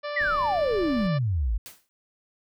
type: harmonic tone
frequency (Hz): 587.3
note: D5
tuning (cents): 0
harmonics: 1 / 2 / 3 / 4 / 5 / 6 / 7 / 8 / 9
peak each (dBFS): -31 / -36 / -39 / -44 / -47 / -48 / -47 / -50 / -50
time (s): 0.03-1.19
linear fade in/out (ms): 20
type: exponential sweep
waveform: sine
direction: down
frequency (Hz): 2036 to 47.38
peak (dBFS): -22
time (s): 0.16-1.58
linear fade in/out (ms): 10
type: noise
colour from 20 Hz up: brown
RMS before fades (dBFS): -40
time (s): 0.2-1.08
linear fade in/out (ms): 10
type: noise with exponential decay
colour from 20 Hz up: white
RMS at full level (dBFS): -39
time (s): 1.66-1.89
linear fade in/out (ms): 0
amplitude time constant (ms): 49
effects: none